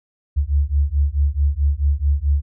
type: beating tone pair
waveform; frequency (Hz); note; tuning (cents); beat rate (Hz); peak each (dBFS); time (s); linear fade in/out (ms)
sine; 69.4 / 74; C#2 / D2; +3 / +14; 4.6; -18; 0.36-2.42; 20
effects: none